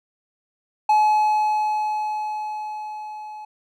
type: tone with level ramp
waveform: triangle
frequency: 852 Hz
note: G#5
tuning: 44 cents sharp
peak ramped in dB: -11 to -32 dBFS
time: 0.89-3.45 s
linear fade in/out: 5 ms
effects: none